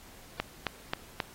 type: click train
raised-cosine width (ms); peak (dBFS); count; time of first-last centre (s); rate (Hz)
0.3; -12; 4; 0.4-1.202; 3.74
effects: pink hiss -53 dBFS RMS until 1.34 s + AAC 48 kbps